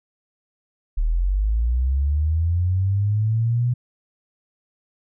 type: linear sweep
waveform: sine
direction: up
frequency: 36.69 to 124 Hz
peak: -17 dBFS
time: 0.97-3.74 s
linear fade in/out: 10 ms
effects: none